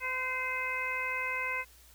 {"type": "harmonic tone with a mistuned harmonic", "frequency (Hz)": 511, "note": "C5", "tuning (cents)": -41, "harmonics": [1, 2, 3, 4, 5], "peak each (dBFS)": [-44, -38, -40, -34, -37], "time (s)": [0, 1.65], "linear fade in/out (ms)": 50, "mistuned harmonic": 4, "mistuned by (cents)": 29, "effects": ["added 60 Hz sine -59 dBFS peak until 1.94 s", "white hiss -59 dBFS RMS until 1.94 s"]}